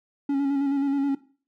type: tone with vibrato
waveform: triangle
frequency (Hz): 278.4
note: C#4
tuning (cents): +8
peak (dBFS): -19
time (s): 0.29-1.15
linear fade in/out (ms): 5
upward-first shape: square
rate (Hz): 9.4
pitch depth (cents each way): 28
effects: noise-tail reverb RT60 0.4 s tail -17 dB re dry